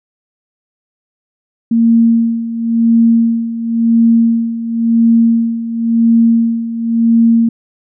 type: tone with tremolo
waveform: sine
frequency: 230 Hz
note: A#3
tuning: 23 cents flat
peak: -5 dBFS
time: 1.71-7.49 s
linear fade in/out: 5 ms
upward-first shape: sine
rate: 0.95 Hz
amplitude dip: 75%
effects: none